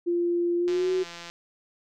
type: tone with pitch glide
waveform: sine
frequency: 346.5 to 371.4 Hz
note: F4 to F#4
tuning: -14 to +7 cents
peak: -22 dBFS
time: 0.06-1.04 s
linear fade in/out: 20 ms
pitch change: +121 cents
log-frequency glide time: 0.58-0.91 s
type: click train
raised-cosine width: 0.2 ms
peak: -23 dBFS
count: 107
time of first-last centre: 0.68-1.3 s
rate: 171 Hz
effects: none